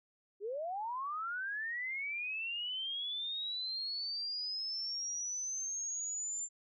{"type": "linear sweep", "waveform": "sine", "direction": "up", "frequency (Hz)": [381.4, 7280], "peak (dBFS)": -36, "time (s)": [0.4, 6.49], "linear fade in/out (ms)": 50, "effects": []}